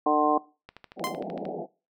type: harmonic tone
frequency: 150.4 Hz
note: D3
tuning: 42 cents sharp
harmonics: 2 / 3 / 4 / 5 / 6 / 7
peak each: -26 / -28 / -29 / -24 / -35 / -26 dBFS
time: 0.06-0.38 s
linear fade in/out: 5 ms
type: click train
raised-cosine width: 0.3 ms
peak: -27 dBFS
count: 11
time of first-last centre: 0.69-1.453 s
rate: 13.1 Hz
type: band-pass noise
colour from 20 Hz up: white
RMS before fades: -34 dBFS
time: 0.96-1.67 s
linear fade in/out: 50 ms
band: 160 to 790 Hz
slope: 96 dB/octave
type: tone with exponential decay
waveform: sawtooth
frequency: 1040 Hz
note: C6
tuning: 11 cents flat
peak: -21 dBFS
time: 1.04-1.2 s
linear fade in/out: 0 ms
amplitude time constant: 34 ms
effects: noise-tail reverb RT60 0.3 s tail -19 dB re dry